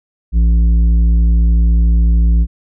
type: tone with tanh clipping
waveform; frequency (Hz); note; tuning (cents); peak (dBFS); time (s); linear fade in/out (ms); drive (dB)
triangle; 56.9; A#1; -41; -9; 0.32-2.47; 50; 12
effects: none